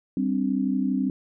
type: chord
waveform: sine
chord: G suspended fourth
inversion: none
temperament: equal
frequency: 196 / 261.6 / 293.7 Hz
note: G3 / C4 / D4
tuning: 0 / 0 / 0 cents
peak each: -26 / -24 / -30 dBFS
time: 0.17-1.1 s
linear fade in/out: 2 ms
effects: none